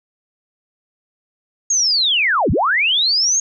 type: linear two-way sweep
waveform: sine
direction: down then up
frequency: 6645 to 50.4 to 6645 Hz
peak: -13 dBFS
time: 1.7-3.4 s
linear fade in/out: 5 ms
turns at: 2.51 s
effects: none